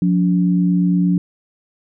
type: tone pair together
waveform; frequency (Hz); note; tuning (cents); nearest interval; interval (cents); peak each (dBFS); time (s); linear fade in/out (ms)
sine; 178.36 / 287; F3 / D4; +37 / -40; minor sixth; 823; -13 / -20; 0.02-1.18; 2
effects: none